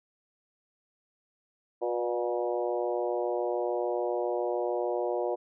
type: harmonic tone with a mistuned harmonic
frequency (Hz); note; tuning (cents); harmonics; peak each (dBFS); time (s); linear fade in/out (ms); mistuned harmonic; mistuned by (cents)
120; B2; -49; 3 / 4 / 5 / 6 / 7 / 8; -32 / -32 / -33 / -36 / -41 / -42; 1.81-5.36; 20; 4; +25
effects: none